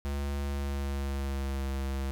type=tone with pitch glide; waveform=square; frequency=70.6 to 67.68 Hz; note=C#2 to C#2; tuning=+32 to -41 cents; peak=-31 dBFS; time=0.05-2.11 s; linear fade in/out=0 ms; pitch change=-73 cents; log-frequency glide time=0.39-1.69 s; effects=none